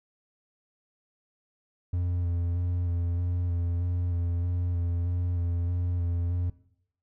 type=tone with vibrato; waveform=triangle; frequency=87.31 Hz; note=F2; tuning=in tune; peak=-23 dBFS; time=1.93-6.5 s; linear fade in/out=5 ms; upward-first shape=square; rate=1.6 Hz; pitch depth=20 cents each way; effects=noise-tail reverb RT60 0.7 s tail -18 dB re dry